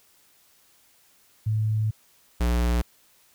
sine / square tone pair in turn, 108.5 / 59.57 Hz, A2 / A#1, -24 / +38 cents, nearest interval minor seventh, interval 1038 cents, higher first, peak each -21 dBFS, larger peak neither, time 1.46-1.91 / 2.4-2.82 s, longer first, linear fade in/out 10 ms, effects white hiss -60 dBFS RMS until 3.34 s

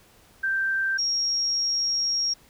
sine tone pair in turn, 1568 / 5588 Hz, G6 / F8, 0 / 0 cents, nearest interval octave + minor seventh, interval 2200 cents, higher second, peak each -22 dBFS, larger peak neither, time 0.43-0.98 / 0.98-2.34 s, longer second, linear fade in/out 10 ms, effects pink hiss -56 dBFS RMS until 2.49 s

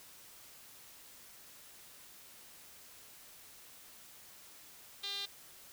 sawtooth tone with band-pass filter, 400 Hz, G4, 35 cents sharp, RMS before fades -40 dBFS, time 5.03-5.26 s, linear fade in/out 10 ms, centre 3800 Hz, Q 7.2, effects white hiss -56 dBFS RMS until 5.72 s

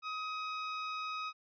sawtooth tone, 1263 Hz, D#6, 26 cents sharp, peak -33 dBFS, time 0.02-1.33 s, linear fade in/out 50 ms, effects resampled to 11025 Hz

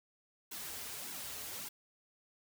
white noise with flanger, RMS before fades -44 dBFS, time 0.51-1.69 s, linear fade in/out 10 ms, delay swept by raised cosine 1.6 to 6.1 ms, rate 1.7 Hz, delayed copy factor -0.75, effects none

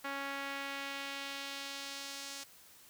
sawtooth tone with band-pass filter sweep, 277.2 Hz, C#4, in tune, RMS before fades -42 dBFS, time 0.04-2.44 s, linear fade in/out 10 ms, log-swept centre 1600 to 6100 Hz, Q 1.1, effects white hiss -59 dBFS RMS until 2.89 s

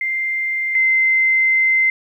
sine tone pair in turn, 2093 / 2074 Hz, C7 / C7, 0 / -16 cents, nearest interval unison, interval 16 cents, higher first, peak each -18 / -12 dBFS, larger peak second, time 0.01-0.75 / 0.75-1.9 s, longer second, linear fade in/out 2 ms, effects 9-bit

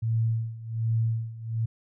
sine tone with tremolo, 113.3 Hz, A#2, 49 cents flat, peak -21 dBFS, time 0.02-1.66 s, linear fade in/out 10 ms, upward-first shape sine, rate 1.3 Hz, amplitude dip 85%, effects none

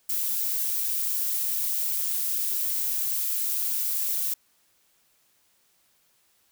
violet noise with amplitude modulation, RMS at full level -26 dBFS, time 0.09-4.34 s, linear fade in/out 5 ms, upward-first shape sine, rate 140 Hz, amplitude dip 25%, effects white hiss -66 dBFS RMS until 6.51 s

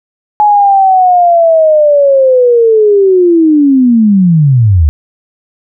sine linear sweep, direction down, 846 to 69.3 Hz, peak -3 dBFS, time 0.4-4.89 s, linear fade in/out 0 ms, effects none

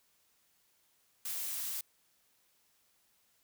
blue noise, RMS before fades -38 dBFS, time 1.25-1.81 s, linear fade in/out 5 ms, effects white hiss -72 dBFS RMS until 3.43 s

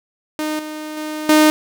sawtooth tone with level steps, 307.1 Hz, D#4, 23 cents flat, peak -16 / -23 / -20 / -5 dBFS, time 0.39-1.5 s, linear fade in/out 0 ms, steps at 0.59 / 0.97 / 1.29 s, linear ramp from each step 2 ms, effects none

